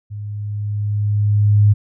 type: tone with level ramp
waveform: sine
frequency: 103.83 Hz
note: G#2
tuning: in tune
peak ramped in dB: -26 to -7 dBFS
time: 0.1-1.74 s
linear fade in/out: 20 ms
effects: none